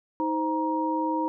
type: tone cluster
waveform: sine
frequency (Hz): 315.6 / 521 / 943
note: D#4 / C5 / A#5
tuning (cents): +25 / -7 / +20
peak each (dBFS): -27 / -33 / -27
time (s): 0.2-1.28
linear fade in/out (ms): 0
effects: none